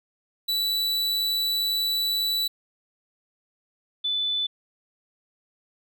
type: tone pair in turn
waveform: 45% pulse / sine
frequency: 3951 / 3498 Hz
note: B7 / A7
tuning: 0 / -11 cents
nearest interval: major second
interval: 211 cents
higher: first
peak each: -23 dBFS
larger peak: neither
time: 0.48-2.48 / 4.04-4.47 s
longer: first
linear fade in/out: 10 ms
effects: none